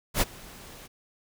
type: noise with ADSR envelope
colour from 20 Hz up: pink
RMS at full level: -22 dBFS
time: 0.14-0.88 s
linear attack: 74 ms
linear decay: 28 ms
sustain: -24 dB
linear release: 24 ms
effects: none